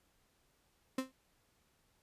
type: tone with exponential decay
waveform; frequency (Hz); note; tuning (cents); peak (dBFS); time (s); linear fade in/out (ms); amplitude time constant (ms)
35% pulse; 261.6; C4; 0; -29; 0.98-1.12; 5; 29
effects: pink hiss -74 dBFS RMS until 2.02 s + resampled to 32000 Hz